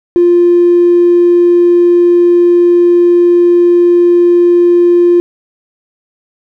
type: tone with tanh clipping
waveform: triangle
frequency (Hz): 349.2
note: F4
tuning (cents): 0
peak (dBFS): -3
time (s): 0.16-5.2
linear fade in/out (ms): 0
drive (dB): 1
effects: none